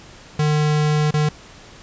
square tone with dropouts, 151 Hz, D3, 48 cents sharp, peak -16 dBFS, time 0.39-1.29 s, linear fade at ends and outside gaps 5 ms, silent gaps 1.109-1.139 s, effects pink hiss -43 dBFS RMS until 1.82 s + resampled to 16000 Hz

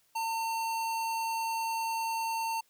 square tone, 905 Hz, A5, 48 cents sharp, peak -31 dBFS, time 0.15-2.61 s, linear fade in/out 10 ms, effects white hiss -69 dBFS RMS until 2.69 s

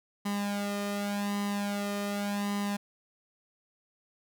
sawtooth tone with flanger, 203 Hz, G#3, 39 cents flat, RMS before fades -32 dBFS, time 0.25-2.77 s, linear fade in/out 10 ms, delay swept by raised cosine 1 to 1.62 ms, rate 0.87 Hz, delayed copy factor +0.8, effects none

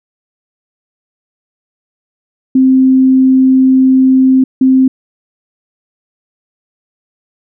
sine tone bursts at uneven times, 261.6 Hz, C4, in tune, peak -4 dBFS, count 2, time 2.55-4.44 / 4.61-4.88 s, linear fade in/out 5 ms, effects none

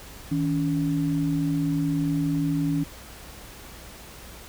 sine tone pair together, 159.22 / 282.5 Hz, D#3 / C#4, +40 / +33 cents, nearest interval minor seventh, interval 993 cents, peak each -25 / -24 dBFS, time 0.31-2.84 s, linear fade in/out 10 ms, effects added 60 Hz sine -47 dBFS peak until 4.48 s + pink hiss -44 dBFS RMS until 4.48 s

